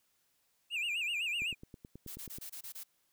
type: tone with vibrato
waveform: triangle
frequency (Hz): 2610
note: E7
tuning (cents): -18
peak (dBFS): -31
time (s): 0.7-1.55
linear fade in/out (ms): 50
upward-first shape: sine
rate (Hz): 7.9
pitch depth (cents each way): 170
type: click train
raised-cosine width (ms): 3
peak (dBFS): -35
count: 10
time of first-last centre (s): 1.42-2.385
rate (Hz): 9.33
type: noise bursts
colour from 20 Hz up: blue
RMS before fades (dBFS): -45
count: 7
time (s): 2.07-2.837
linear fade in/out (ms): 10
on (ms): 89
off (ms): 24
effects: white hiss -75 dBFS RMS until 3.12 s